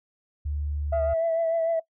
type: tone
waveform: sine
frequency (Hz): 73.42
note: D2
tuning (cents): 0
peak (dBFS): -26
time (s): 0.45-1.14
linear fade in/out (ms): 10
type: tone with vibrato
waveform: sine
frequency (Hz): 660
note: E5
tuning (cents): +2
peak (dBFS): -20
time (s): 0.92-1.8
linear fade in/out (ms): 10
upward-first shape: triangle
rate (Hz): 6.7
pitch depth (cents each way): 32
effects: noise-tail reverb RT60 0.1 s tail -20 dB re dry + tanh soft clip ceiling -18 dBFS